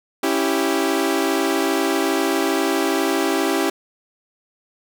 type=chord; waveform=sawtooth; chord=C# diminished; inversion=none; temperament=equal; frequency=277.2 / 329.6 / 392 Hz; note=C#4 / E4 / G4; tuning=0 / 0 / 0 cents; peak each=-19 / -18 / -18 dBFS; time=0.23-3.7 s; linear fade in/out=5 ms; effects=none